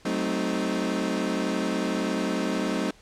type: chord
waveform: 30% pulse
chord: F# diminished seventh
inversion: none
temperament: equal with one note detuned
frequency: 188.99 / 220 / 261.6 / 311.1 Hz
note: F#3 / A3 / C4 / Eb4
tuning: +37 / 0 / 0 / 0 cents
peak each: -28 dBFS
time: 0.05-2.91 s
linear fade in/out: 5 ms
effects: pink hiss -55 dBFS RMS until 3.01 s + low-pass 8000 Hz 12 dB/octave